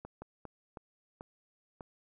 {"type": "slowing click train", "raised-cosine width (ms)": 1, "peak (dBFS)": -30, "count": 6, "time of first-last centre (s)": [0.05, 1.808], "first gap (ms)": 170, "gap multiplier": 1.37, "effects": []}